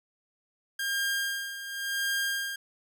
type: tone with tremolo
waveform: sawtooth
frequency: 1608 Hz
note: G6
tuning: 44 cents sharp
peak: -23 dBFS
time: 0.79-2.56 s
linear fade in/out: 5 ms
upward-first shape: sine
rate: 0.92 Hz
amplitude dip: 70%
effects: none